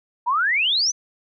sine exponential sweep, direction up, 916 to 6272 Hz, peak -17 dBFS, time 0.26-0.92 s, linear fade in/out 20 ms, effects none

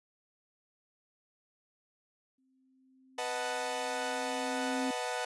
sine tone with exponential growth, 261.6 Hz, C4, in tune, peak -31 dBFS, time 2.38-4.91 s, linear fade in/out 5 ms, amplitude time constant 550 ms
sawtooth chord, B dominant seventh, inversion none, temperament equal, 493.9 / 622.3 / 740 / 880 Hz, B4 / D#5 / F#5 / A5, 0 / 0 / 0 / 0 cents, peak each -34 / -37 / -34 / -36 dBFS, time 3.18-5.25 s, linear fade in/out 5 ms
effects resampled to 24000 Hz

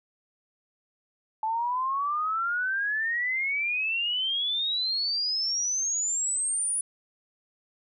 sine exponential sweep, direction up, 867 to 9900 Hz, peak -25 dBFS, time 1.43-6.81 s, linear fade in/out 2 ms, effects none

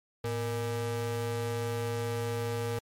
square ring-modulated tone, 179.6 Hz, F3, 49 cents sharp, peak -28 dBFS, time 0.24-2.79 s, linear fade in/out 5 ms, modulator 289 Hz, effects MP3 64 kbps

